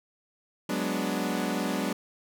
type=chord; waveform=sawtooth; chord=G# half-diminished seventh; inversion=third; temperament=equal; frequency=185 / 207.7 / 246.9 / 293.7 Hz; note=F#3 / G#3 / B3 / D4; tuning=0 / 0 / 0 / 0 cents; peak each=-29 dBFS; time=0.69-1.93 s; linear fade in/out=5 ms; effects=none